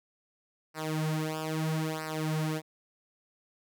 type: tone with flanger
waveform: sawtooth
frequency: 157 Hz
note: D#3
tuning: 16 cents sharp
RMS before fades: -32 dBFS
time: 0.74-2.62 s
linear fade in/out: 50 ms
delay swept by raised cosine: 0.29 to 5.89 ms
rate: 0.77 Hz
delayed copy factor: -0.9
effects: none